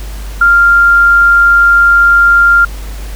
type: tone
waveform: sine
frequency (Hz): 1394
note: F6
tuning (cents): -4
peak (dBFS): -3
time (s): 0.41-2.65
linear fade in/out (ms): 5
effects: added 50 Hz sine -20 dBFS peak until 3.15 s + pink hiss -32 dBFS RMS until 3.15 s